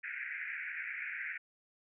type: band-pass noise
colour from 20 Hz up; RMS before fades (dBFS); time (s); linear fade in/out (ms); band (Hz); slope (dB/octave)
white; -41; 0.03-1.38; 10; 1500 to 2400; 96
effects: none